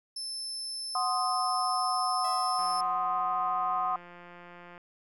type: tone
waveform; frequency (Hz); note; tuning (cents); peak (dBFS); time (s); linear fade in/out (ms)
35% pulse; 5274; E8; 0; -32; 0.16-2.81; 5
type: chord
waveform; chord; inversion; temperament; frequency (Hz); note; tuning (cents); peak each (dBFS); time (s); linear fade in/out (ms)
sine; C diminished; second; equal; 740 / 1046.5 / 1244.5; Gb5 / C6 / Eb6; 0 / 0 / 0; -31; 0.95-3.96; 2
type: tone with exponential decay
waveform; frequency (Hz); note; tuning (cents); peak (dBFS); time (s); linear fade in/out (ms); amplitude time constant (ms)
sawtooth; 660; E5; +2; -36; 2.24-3.26; 5; 220
type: click train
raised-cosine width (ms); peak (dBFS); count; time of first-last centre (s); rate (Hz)
0.5; -34; 384; 2.59-4.779; 175
effects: none